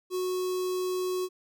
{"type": "tone with notch filter", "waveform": "square", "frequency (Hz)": 367.3, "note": "F#4", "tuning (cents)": -13, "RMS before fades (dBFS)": -30, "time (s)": [0.1, 1.29], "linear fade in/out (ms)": 50, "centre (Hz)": 1900, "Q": 0.84, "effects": []}